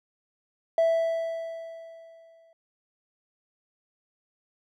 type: tone with exponential decay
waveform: triangle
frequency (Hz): 659.3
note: E5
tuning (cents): 0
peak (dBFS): -15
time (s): 0.78-2.53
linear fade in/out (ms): 2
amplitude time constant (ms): 380
effects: tanh soft clip ceiling -14 dBFS